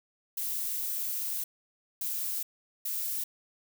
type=noise bursts at uneven times; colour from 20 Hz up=violet; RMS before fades=-33 dBFS; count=3; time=0.37-1.44 / 2.01-2.43 / 2.85-3.24 s; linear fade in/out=5 ms; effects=none